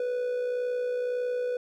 triangle tone with amplitude modulation, 493.9 Hz, B4, in tune, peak -23 dBFS, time 0-1.57 s, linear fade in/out 2 ms, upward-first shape sine, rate 61.8 Hz, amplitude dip 40%, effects none

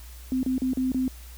sine tone with dropouts, 258.1 Hz, C4, 23 cents flat, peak -22 dBFS, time 0.32-1.08 s, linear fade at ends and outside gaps 1 ms, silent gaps 0.431-0.462 / 0.581-0.619 / 0.734-0.772 / 0.919-0.945 s, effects added 60 Hz sine -41 dBFS peak until 1.37 s + white hiss -50 dBFS RMS until 1.37 s

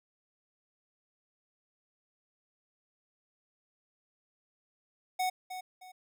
square tone with echo, 740 Hz, F#5, in tune, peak -29 dBFS, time 5.19-5.3 s, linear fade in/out 10 ms, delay 310 ms, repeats 2, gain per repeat -10 dB, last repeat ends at 5.92 s, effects none

